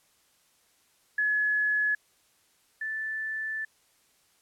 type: tone pair in turn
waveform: sine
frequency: 1700 / 1756.9 Hz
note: G#6 / A6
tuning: +40 / -3 cents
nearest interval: minor second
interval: 57 cents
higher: second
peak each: -23 / -30 dBFS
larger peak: first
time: 1.18-1.95 / 2.81-3.65 s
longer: second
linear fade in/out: 5 ms
effects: white hiss -66 dBFS RMS until 4.41 s + low-pass 12000 Hz 12 dB/octave